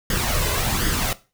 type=noise with flanger; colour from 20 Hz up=pink; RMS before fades=-22 dBFS; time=0.1-1.13 s; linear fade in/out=2 ms; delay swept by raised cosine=0.6 to 2 ms; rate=1.3 Hz; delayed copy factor=+0.6; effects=noise-tail reverb RT60 0.3 s tail -17 dB re dry